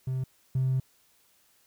triangle tone pair in turn, 130.1 / 130.76 Hz, C3 / C3, -9 / -1 cents, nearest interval unison, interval 8 cents, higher second, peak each -25 / -20 dBFS, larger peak second, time 0.07-0.24 / 0.55-0.8 s, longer second, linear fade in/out 5 ms, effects tanh soft clip ceiling -20 dBFS + white hiss -65 dBFS RMS until 1.66 s

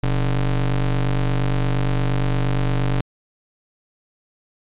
square ring-modulated tone, 74.3 Hz, D2, 21 cents sharp, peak -15 dBFS, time 0.03-3.01 s, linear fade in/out 5 ms, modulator 50 Hz, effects resampled to 8000 Hz

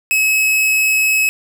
45% pulse tone, 2572 Hz, E7, 43 cents flat, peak -12 dBFS, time 0.11-1.29 s, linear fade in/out 0 ms, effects none

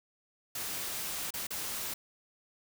white noise with dropouts, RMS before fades -37 dBFS, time 0.55-1.94 s, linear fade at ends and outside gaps 5 ms, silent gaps 1.306-1.338 / 1.47-1.505 s, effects none

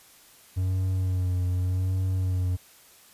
triangle tone with vibrato, 92.1 Hz, F#2, 7 cents flat, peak -21 dBFS, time 0.56-2.57 s, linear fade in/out 20 ms, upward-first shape sine, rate 0.85 Hz, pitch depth 33 cents each way, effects white hiss -54 dBFS RMS until 3.13 s + resampled to 32000 Hz

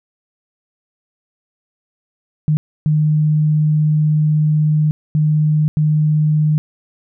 sine tone bursts at uneven times, 152.7 Hz, D#3, 32 cents flat, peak -11 dBFS, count 4, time 2.48-2.57 / 2.86-4.91 / 5.15-5.68 / 5.77-6.58 s, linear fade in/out 0 ms, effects none

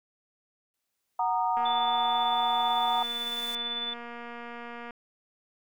white noise with exponential growth, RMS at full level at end -44 dBFS, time 0.74-3.55 s, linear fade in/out 0 ms, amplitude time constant 610 ms
sine chord, D# minor, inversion first, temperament equal with one note detuned, 740 / 932.3 / 1228.8 Hz, F#5 / A#5 / D#6, 0 / 0 / -22 cents, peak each -28 / -27 / -33 dBFS, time 1.19-3.03 s, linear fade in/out 5 ms
click train, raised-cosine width 0.5 ms, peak -27 dBFS, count 792, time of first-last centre 1.57-4.908 s, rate 237 Hz
sine tone with tremolo, 3500 Hz, A7, 10 cents flat, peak -29 dBFS, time 1.65-3.94 s, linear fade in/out 10 ms, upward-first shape sine, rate 18 Hz, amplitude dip 35%
effects none

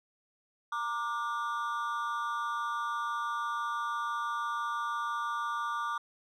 triangle tone with amplitude modulation, 1182 Hz, D6, 11 cents sharp, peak -25 dBFS, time 0.72-5.98 s, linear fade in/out 5 ms, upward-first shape sine, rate 254 Hz, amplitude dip 100%, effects none

